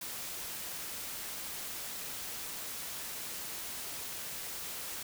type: noise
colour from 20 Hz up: white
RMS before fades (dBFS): -41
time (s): 0.01-5.03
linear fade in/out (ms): 5
effects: none